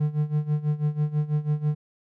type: tone with tremolo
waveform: triangle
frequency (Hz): 150.1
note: D3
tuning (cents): +38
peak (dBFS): -17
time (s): 0-1.75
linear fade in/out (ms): 10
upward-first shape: sine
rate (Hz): 6.1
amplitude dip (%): 85
effects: none